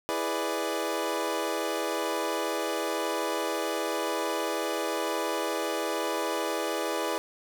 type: chord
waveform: 25% pulse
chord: E dominant seventh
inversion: none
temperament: equal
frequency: 329.6 / 415.3 / 493.9 / 587.3 Hz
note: E4 / G#4 / B4 / D5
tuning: 0 / 0 / 0 / 0 cents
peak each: -30 dBFS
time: 0.09-7.18 s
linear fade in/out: 0 ms
effects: none